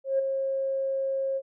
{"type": "tone with ADSR envelope", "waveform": "sine", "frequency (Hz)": 539, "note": "C#5", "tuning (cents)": -49, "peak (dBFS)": -19, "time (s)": [0.04, 1.42], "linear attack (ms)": 150, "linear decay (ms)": 11, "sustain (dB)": -6, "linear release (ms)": 53, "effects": ["tanh soft clip ceiling -15 dBFS"]}